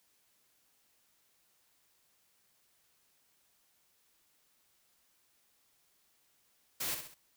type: noise with echo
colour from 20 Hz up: white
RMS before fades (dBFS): -36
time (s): 6.8-6.95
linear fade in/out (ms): 10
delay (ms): 65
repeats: 3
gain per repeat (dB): -7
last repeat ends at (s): 7.145
effects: white hiss -72 dBFS RMS until 7.36 s